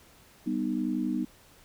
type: chord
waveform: sine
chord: G augmented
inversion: none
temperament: equal with one note detuned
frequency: 196 / 246.9 / 308.1 Hz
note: G3 / B3 / D#4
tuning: 0 / 0 / -17 cents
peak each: -33 / -30 / -31 dBFS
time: 0.46-1.25 s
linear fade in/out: 10 ms
effects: pink hiss -57 dBFS RMS until 1.64 s